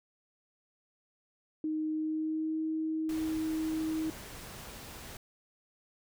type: tone with pitch glide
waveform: sine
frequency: 311.1 to 316.5 Hz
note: D#4 to D#4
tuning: 0 to +30 cents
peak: -30 dBFS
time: 1.64-4.1 s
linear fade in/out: 2 ms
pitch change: +30 cents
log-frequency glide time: 1.9-2.6 s
type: noise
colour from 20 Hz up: pink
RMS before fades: -46 dBFS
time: 3.09-5.17 s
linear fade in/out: 2 ms
effects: none